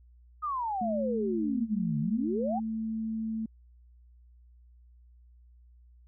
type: exponential two-way sweep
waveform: sine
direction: down then up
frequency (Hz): 1268 to 143.3 to 832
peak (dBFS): -29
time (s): 0.42-2.6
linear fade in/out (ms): 20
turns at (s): 1.99
type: tone with pitch glide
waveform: sine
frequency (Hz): 218.5 to 221.7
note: A3 to A3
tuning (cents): -12 to +13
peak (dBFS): -30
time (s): 0.81-3.46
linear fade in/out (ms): 5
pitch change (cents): +25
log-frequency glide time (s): 0.96-1.97
effects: added 60 Hz sine -54 dBFS peak until 6.07 s